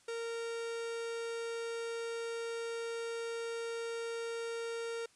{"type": "tone", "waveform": "45% pulse", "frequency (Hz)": 462.1, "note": "A#4", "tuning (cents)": -15, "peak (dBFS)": -37, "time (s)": [0.08, 5.06], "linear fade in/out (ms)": 5, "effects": ["white hiss -66 dBFS RMS until 5.15 s", "resampled to 22050 Hz"]}